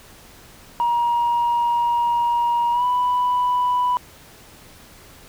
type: tone with pitch glide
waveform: sine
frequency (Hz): 949 to 988.7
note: A#5 to B5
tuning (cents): +31 to +2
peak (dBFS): -15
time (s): 0.8-3.97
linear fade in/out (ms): 0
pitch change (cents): +71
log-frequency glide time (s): 2.72-2.84
effects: tanh soft clip ceiling -14 dBFS + pink hiss -46 dBFS RMS until 5.28 s